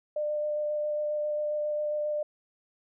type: tone with vibrato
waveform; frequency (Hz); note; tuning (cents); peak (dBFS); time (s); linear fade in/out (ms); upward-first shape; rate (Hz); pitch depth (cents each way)
sine; 599; D5; +34; -27; 0.16-2.23; 5; square; 7.4; 8
effects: none

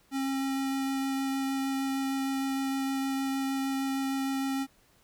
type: tone with vibrato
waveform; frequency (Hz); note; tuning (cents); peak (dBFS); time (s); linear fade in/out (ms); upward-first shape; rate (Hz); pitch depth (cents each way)
square; 270; C#4; -45; -29; 0.11-4.67; 50; sine; 6.5; 8
effects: pink hiss -64 dBFS RMS until 5.03 s

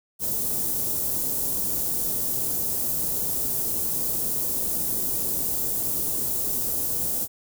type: band-stop noise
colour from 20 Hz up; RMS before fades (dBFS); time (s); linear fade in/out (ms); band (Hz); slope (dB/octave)
white; -26; 0.19-7.28; 50; 470 to 9900; 12
effects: none

